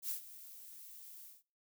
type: noise with ADSR envelope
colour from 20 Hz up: violet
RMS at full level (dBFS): -37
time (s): 0.02-1.43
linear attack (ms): 75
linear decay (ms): 110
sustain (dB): -16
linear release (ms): 180
effects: noise-tail reverb RT60 0.4 s tail -24 dB re dry